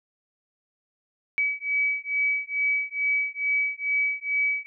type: beating tone pair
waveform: sine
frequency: 2280 / 2282.3 Hz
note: C#7 / C#7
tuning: +48 / +50 cents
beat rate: 2.3 Hz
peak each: -26 dBFS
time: 1.38-4.66 s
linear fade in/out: 0 ms
effects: none